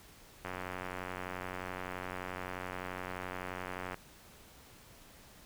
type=click train; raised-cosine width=0.5 ms; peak=-24 dBFS; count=321; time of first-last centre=0.45-3.943 s; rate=91.6 Hz; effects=pink hiss -57 dBFS RMS until 5.45 s